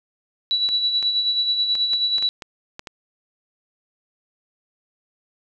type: tone with tremolo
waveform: sine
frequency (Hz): 3934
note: B7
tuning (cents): -7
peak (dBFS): -16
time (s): 0.51-2.29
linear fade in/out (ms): 0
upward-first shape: sine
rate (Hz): 9.3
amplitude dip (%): 50
type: clicks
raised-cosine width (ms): 0.2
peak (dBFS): -16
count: 9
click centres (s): 0.689 / 1.027 / 1.753 / 1.934 / 2.183 / 2.225 / 2.422 / 2.794 / 2.872
effects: none